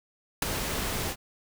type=noise with ADSR envelope; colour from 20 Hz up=pink; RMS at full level=-22 dBFS; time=0.42-1.16 s; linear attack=4 ms; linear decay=11 ms; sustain=-9 dB; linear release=61 ms; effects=none